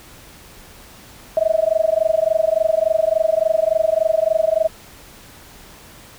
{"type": "tone with amplitude modulation", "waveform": "sine", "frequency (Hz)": 642, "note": "E5", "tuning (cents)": -46, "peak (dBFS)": -10, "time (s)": [1.37, 4.68], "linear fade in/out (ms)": 0, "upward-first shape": "sine", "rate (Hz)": 23.5, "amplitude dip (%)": 100, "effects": ["pink hiss -43 dBFS RMS until 6.18 s"]}